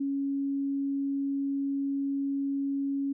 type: tone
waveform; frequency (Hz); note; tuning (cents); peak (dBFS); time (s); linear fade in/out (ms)
sine; 277.2; C#4; 0; -27; 0-3.13; 10
effects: none